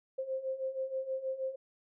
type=beating tone pair; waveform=sine; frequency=523.3 / 529.6 Hz; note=C5 / C5; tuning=0 / +21 cents; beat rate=6.3 Hz; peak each=-39 / -35 dBFS; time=0.18-1.56 s; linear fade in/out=10 ms; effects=none